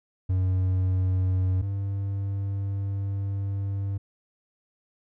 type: tone pair in turn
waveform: triangle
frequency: 93 / 98.73 Hz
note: F#2 / G2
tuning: +9 / +13 cents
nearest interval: minor second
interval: 104 cents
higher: second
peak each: -19 / -24 dBFS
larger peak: first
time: 0.29-1.62 / 1.62-3.98 s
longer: second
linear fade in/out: 10 ms
effects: none